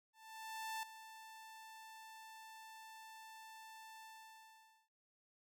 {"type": "tone with ADSR envelope", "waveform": "sawtooth", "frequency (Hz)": 885, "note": "A5", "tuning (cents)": 10, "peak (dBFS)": -37, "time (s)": [0.13, 4.89], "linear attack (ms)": 700, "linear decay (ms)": 3, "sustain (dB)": -13, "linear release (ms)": 850, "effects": []}